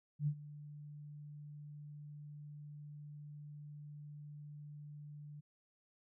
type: tone with ADSR envelope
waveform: sine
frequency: 147.6 Hz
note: D3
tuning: 9 cents sharp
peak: -30 dBFS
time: 0.19-5.41 s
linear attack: 81 ms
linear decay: 70 ms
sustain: -18 dB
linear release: 15 ms
effects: none